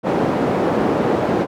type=band-pass noise; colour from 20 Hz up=white; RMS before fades=-18 dBFS; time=0.03-1.47 s; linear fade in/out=50 ms; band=160 to 520 Hz; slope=12 dB/octave; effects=none